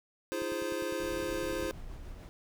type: chord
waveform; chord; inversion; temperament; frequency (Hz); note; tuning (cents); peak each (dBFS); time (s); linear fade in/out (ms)
square; F minor seventh; third; equal with one note detuned; 311.1 / 344 / 415.3 / 523.3; Eb4 / F4 / Ab4 / C5; 0 / -26 / 0 / 0; -42 / -38 / -41 / -37; 0.32-1.71; 0
type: click train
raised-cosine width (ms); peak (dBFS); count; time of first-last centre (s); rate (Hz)
3; -34; 13; 0.42-1.63; 9.92
type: noise with tremolo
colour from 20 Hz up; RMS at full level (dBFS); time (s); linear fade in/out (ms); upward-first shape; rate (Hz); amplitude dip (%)
brown; -43; 1-2.29; 0; sine; 6.7; 30
effects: none